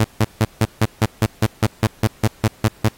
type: tone bursts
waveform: sawtooth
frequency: 110 Hz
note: A2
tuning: in tune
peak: -8 dBFS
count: 15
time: 0-2.885 s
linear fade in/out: 5 ms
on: 43 ms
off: 160 ms
effects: pink hiss -49 dBFS RMS until 2.97 s + AAC 48 kbps

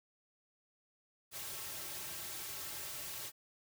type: noise with comb filter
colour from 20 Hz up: white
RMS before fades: -44 dBFS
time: 1.31-3.32 s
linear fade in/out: 50 ms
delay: 4.1 ms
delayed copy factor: -0.85
effects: none

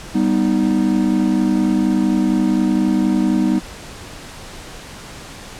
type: chord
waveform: triangle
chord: G augmented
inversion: none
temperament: equal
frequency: 196 / 246.9 / 311.1 Hz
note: G3 / B3 / D#4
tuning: 0 / 0 / 0 cents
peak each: -16 dBFS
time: 0.14-3.6 s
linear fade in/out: 20 ms
effects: pink hiss -35 dBFS RMS until 5.59 s + low-pass 9000 Hz 12 dB/octave

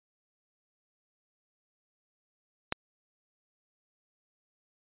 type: click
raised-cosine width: 0.3 ms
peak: -12 dBFS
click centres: 2.724 s
effects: resampled to 8000 Hz

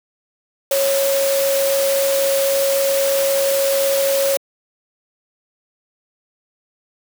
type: tone in noise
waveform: sine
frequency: 550 Hz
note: C#5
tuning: 14 cents flat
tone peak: -15 dBFS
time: 0.71-4.37 s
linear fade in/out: 2 ms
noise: white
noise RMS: -23 dBFS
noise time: 0.71-4.37 s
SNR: +5 dB
effects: high-pass 300 Hz 12 dB/octave

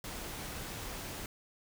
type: noise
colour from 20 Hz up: pink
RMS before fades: -42 dBFS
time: 0.04-1.26 s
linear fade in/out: 2 ms
effects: none

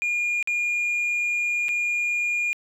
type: tone with dropouts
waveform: sine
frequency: 2423 Hz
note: D#7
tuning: 47 cents flat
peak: -19 dBFS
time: 0.02-2.53 s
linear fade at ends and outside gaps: 0 ms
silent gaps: 0.427-0.474 / 1.684-1.69 s
effects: tanh soft clip ceiling -21 dBFS + 10-bit

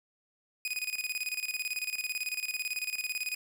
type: tone with tremolo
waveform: sawtooth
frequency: 2489 Hz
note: D#7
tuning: in tune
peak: -27 dBFS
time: 0.65-3.35 s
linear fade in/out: 2 ms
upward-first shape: square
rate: 18 Hz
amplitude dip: 75%
effects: none

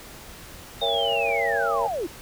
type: chord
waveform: sine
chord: A# diminished seventh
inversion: none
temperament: just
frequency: 466.2 / 559.4 / 671.3 / 805.5 Hz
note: A#4 / C#5 / E5 / G5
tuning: 0 / +16 / +31 / +47 cents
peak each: -28 dBFS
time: 0.81-1.88 s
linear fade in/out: 20 ms
type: linear sweep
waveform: sine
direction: down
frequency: 3703 to 293.7 Hz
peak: -25 dBFS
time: 0.81-2.07 s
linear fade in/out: 10 ms
effects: pink hiss -43 dBFS RMS until 2.21 s

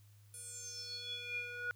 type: tone with band-pass filter sweep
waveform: square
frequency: 484.6 Hz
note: B4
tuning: 33 cents flat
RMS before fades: -44 dBFS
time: 0.34-1.71 s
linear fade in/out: 0 ms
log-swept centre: 10000 to 1500 Hz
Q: 8.8
effects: added 103 Hz sine -59 dBFS peak until 1.75 s + white hiss -71 dBFS RMS until 1.75 s

